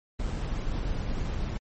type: noise with sample-and-hold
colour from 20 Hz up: brown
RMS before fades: -30 dBFS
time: 0.19-1.58 s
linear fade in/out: 10 ms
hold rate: 4410 Hz
effects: MP3 32 kbps